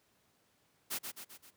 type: noise with echo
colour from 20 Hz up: white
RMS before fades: -37 dBFS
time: 0.9-0.99 s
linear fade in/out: 20 ms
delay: 130 ms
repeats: 4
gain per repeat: -5 dB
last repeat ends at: 1.51 s
effects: pink hiss -72 dBFS RMS until 1.56 s + high-pass 100 Hz 12 dB/octave